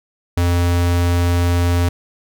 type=tone; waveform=square; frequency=87.2 Hz; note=F2; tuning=2 cents flat; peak=-14 dBFS; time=0.37-1.89 s; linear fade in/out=5 ms; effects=none